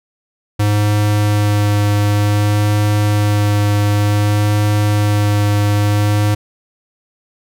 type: tone with vibrato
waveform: square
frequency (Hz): 103.83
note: G#2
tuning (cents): 0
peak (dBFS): -12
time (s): 0.59-6.35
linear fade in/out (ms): 10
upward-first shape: sine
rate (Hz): 0.55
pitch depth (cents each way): 11
effects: none